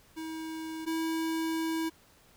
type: tone pair in turn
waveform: square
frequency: 320 / 324.1 Hz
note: D#4 / E4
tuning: +49 / -29 cents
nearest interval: unison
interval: 22 cents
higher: second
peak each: -37 / -30 dBFS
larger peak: second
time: 0.16-0.86 / 0.86-1.9 s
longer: second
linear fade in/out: 20 ms
effects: pink hiss -61 dBFS RMS until 2.36 s